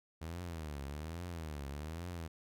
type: tone with vibrato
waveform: sawtooth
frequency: 78.3 Hz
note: D#2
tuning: 11 cents sharp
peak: -37 dBFS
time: 0.21-2.28 s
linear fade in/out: 10 ms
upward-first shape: triangle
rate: 1.2 Hz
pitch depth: 240 cents each way
effects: none